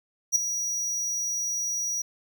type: tone with ADSR envelope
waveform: square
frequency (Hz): 5790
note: F#8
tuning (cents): -38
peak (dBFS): -16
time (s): 0.32-2.02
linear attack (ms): 37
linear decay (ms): 6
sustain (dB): -11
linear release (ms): 6
effects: none